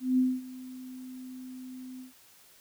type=tone with ADSR envelope; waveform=sine; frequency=255.9 Hz; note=C4; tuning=38 cents flat; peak=-20 dBFS; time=0-2.13 s; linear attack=180 ms; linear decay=230 ms; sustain=-20 dB; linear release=130 ms; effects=white hiss -58 dBFS RMS until 2.6 s